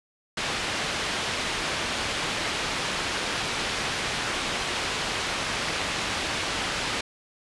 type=low-pass noise; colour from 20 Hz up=white; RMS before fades=-29 dBFS; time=0.37-7.01 s; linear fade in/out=5 ms; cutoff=3600 Hz; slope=12 dB/octave; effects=resampled to 24000 Hz